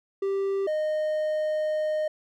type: tone pair in turn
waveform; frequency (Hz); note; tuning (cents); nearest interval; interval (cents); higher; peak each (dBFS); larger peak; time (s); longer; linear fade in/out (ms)
triangle; 392 / 615.9; G4 / D#5; 0 / -18; minor sixth; 782; second; -22; neither; 0.22-0.67 / 0.67-2.08; second; 5
effects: none